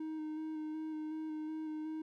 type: tone with vibrato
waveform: triangle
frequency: 311.5 Hz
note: D#4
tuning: 2 cents sharp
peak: -36 dBFS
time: 0-2.02 s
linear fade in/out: 5 ms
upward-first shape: square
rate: 2.7 Hz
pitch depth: 15 cents each way
effects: none